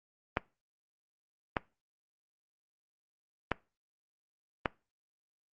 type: clicks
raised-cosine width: 0.5 ms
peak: -12 dBFS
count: 4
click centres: 0.371 / 1.568 / 3.517 / 4.658 s
effects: noise-tail reverb RT60 0.3 s tail -23 dB re dry + Opus 32 kbps